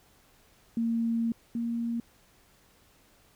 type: tone pair in turn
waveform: sine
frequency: 230 / 233.3 Hz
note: A#3 / A#3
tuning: -23 / +2 cents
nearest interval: unison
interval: 25 cents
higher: second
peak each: -25 / -28 dBFS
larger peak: first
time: 0.77-1.32 / 1.55-2 s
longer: first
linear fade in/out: 2 ms
effects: pink hiss -62 dBFS RMS until 3.35 s